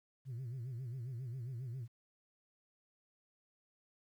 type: tone with vibrato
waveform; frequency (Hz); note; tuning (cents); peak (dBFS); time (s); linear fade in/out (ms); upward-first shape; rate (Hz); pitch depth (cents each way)
sine; 124.1; B2; +9; -38; 0.25-1.88; 50; sine; 7.4; 150
effects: tanh soft clip ceiling -39 dBFS + 12-bit